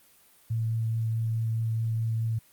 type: tone with vibrato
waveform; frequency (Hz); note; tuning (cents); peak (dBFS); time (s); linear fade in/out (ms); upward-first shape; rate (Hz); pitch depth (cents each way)
sine; 112.9; A2; +45; -25; 0.5-2.39; 10; triangle; 4.7; 13
effects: white hiss -59 dBFS RMS until 2.52 s + Opus 32 kbps